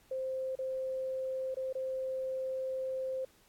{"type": "tone with dropouts", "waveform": "sine", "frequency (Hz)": 523.3, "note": "C5", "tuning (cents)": 0, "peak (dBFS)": -33, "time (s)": [0.11, 3.25], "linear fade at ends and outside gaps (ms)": 5, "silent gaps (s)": [[0.554, 0.588], [1.545, 1.568], [1.728, 1.751]], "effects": ["pink hiss -65 dBFS RMS until 3.48 s", "AAC 64 kbps"]}